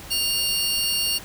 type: tone pair together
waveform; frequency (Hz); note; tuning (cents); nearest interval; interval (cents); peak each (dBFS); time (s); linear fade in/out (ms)
sawtooth; 2800 / 4448; F7 / C#8; +4 / +5; minor sixth; 801; -21; 0.1-1.19; 20
effects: pink hiss -40 dBFS RMS until 1.24 s